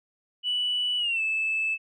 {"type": "tone with pitch glide", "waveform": "sine", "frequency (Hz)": [2960, 2622], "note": ["F#7", "E7"], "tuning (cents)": [0, -10], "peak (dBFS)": -23, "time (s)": [0.43, 1.78], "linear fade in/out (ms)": 50, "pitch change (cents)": -210, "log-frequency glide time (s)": [0.98, 1.21], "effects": ["tanh soft clip ceiling -19 dBFS"]}